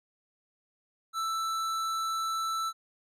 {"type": "tone with hard clipping", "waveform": "sine", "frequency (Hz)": 1324, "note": "E6", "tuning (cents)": 7, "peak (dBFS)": -31, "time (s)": [1.13, 2.73], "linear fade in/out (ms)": 50, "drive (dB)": 14, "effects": []}